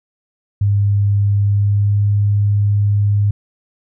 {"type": "tone with pitch glide", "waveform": "sine", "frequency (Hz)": [101.3, 102.42], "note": ["G#2", "G#2"], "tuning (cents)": [-43, -24], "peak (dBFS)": -11, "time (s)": [0.61, 3.31], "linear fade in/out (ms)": 5, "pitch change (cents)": 19, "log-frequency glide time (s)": [1.43, 2.03], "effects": []}